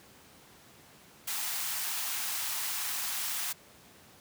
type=high-pass noise; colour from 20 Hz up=white; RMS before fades=-34 dBFS; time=1.27-3.53 s; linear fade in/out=10 ms; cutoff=730 Hz; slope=48 dB/octave; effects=pink hiss -56 dBFS RMS until 4.2 s + high-pass 100 Hz 12 dB/octave